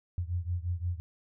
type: beating tone pair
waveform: sine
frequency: 85.8 / 91.5 Hz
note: F2 / F#2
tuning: -30 / -19 cents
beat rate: 5.7 Hz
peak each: -32 / -34 dBFS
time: 0.18-1 s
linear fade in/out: 0 ms
effects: none